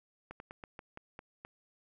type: slowing click train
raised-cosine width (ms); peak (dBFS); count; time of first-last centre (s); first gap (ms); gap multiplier
0.5; -30; 8; 0.31-1.45; 91; 1.19
effects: none